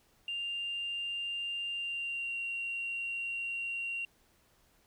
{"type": "tone with pitch glide", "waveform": "sine", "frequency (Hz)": [2794, 2756], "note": ["F7", "F7"], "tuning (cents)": [0, -24], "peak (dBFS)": -33, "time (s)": [0.28, 4.05], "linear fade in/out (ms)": 2, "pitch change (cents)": -24, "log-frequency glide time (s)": [1.72, 2.38], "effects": ["tanh soft clip ceiling -29 dBFS", "pink hiss -68 dBFS RMS until 4.86 s"]}